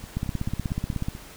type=two click trains; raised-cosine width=5 ms; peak=-24 / -14 dBFS; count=6 / 16; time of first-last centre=0.04-1.151 / 0.17-1.085 s; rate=4.5 / 16.4 Hz; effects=pink hiss -45 dBFS RMS until 1.36 s